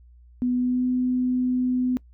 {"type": "tone with pitch glide", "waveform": "sine", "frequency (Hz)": [248, 251.9], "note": ["B3", "B3"], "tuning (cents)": [7, 34], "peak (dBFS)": -20, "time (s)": [0.42, 1.97], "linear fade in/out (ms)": 0, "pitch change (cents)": 27, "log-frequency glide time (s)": [0.54, 0.86], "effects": ["noise-tail reverb RT60 0.1 s tail -23 dB re dry", "added 60 Hz sine -48 dBFS peak until 2.13 s"]}